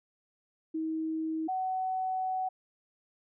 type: tone pair in turn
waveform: sine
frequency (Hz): 318.6 / 750.1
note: D#4 / F#5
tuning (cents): +41 / +23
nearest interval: octave + minor third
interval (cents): 1482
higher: second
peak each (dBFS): -30 / -29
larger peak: second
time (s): 0.74-1.48 / 1.48-2.49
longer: second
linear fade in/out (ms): 10
effects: none